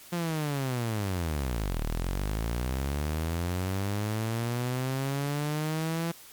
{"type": "linear two-way sweep", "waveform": "sawtooth", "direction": "down then up", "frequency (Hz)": [176.4, 36.71, 169], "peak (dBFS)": -24, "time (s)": [0.12, 6.12], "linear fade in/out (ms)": 10, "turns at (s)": 1.81, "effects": ["white hiss -50 dBFS RMS until 6.32 s", "MP3 96 kbps"]}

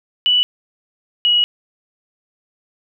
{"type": "tone pair in turn", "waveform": "sine", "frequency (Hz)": [2960, 2911], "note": ["F#7", "F#7"], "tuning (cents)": [0, -29], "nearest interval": "unison", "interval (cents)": 29, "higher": "first", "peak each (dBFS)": -11, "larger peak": "neither", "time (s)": [[0.26, 0.43], [1.25, 1.44]], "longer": "second", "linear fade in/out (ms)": 0, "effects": []}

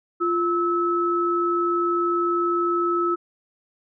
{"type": "tone pair together", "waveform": "sine", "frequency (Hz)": [347.1, 1300], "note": ["F4", "E6"], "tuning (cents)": [-11, -24], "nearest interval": "octave + major seventh", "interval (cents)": 2287, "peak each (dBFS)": -22, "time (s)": [0.2, 3.16], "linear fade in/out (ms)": 20, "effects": []}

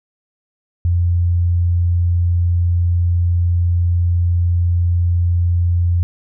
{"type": "tone", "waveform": "sine", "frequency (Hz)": 87, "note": "F2", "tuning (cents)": -6, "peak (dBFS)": -12, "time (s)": [0.85, 6.03], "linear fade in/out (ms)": 0, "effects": []}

